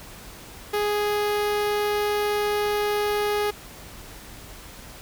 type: tone with notch filter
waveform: sawtooth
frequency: 415.3 Hz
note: G#4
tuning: in tune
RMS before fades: -24 dBFS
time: 0.73-3.51 s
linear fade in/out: 10 ms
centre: 7600 Hz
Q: 1.3
effects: added 50 Hz sine -50 dBFS peak until 5.01 s + pink hiss -43 dBFS RMS until 5.01 s

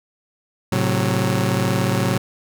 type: chord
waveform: sawtooth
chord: F# diminished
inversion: first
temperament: just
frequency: 111 / 133.2 / 185 Hz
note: A2 / C3 / F#3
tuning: +16 / +31 / 0 cents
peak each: -18 dBFS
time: 0.72-2.18 s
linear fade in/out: 5 ms
effects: none

